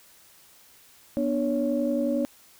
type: tone cluster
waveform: sine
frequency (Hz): 245.1 / 296.2 / 560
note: B3 / D4 / C#5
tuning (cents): -13 / +15 / +18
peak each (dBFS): -26 / -27 / -27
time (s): 1.17-2.25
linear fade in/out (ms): 0
effects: tanh soft clip ceiling -13 dBFS + white hiss -55 dBFS RMS until 2.59 s